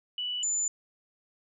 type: tone pair in turn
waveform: sine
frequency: 2960 / 7040 Hz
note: F#7 / A8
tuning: 0 / 0 cents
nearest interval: octave + minor third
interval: 1500 cents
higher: second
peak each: -30 / -26 dBFS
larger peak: second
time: 0.18-0.43 / 0.43-0.68 s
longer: neither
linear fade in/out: 2 ms
effects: none